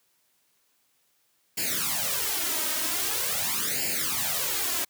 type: noise with flanger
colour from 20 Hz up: white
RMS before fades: -28 dBFS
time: 1.57-4.85 s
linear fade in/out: 10 ms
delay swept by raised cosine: 0.41 to 3.21 ms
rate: 0.44 Hz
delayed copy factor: +0.9
effects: white hiss -69 dBFS RMS until 4.89 s + high-pass 100 Hz 12 dB/octave